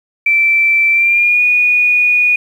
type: tone with pitch glide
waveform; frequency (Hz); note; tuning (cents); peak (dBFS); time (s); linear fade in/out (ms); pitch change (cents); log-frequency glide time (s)
sine; 2334 to 2459; D7 to D#7; -11 to -21; -8; 0.26-2.36; 5; +90; 0.91-1.42
effects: 7-bit